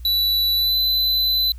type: tone with pitch glide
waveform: square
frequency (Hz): 3951 to 4015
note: B7 to B7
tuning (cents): 0 to +28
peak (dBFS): -17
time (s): 0.05-1.52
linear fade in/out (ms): 2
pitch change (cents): +28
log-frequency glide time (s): 0.55-0.76
effects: added 60 Hz sine -33 dBFS peak until 1.58 s + white hiss -57 dBFS RMS until 1.58 s